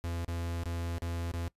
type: tone with dropouts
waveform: 45% pulse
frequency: 85 Hz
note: F2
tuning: 46 cents flat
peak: -33 dBFS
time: 0.04-1.48 s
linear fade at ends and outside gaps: 0 ms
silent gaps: 0.246-0.281 / 0.634-0.657 / 0.982-1.021 / 1.315-1.338 s
effects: noise-tail reverb RT60 0.1 s tail -21 dB re dry + resampled to 32000 Hz